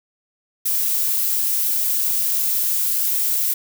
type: noise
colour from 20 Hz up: violet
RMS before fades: -20 dBFS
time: 0.65-3.54 s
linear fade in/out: 10 ms
effects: none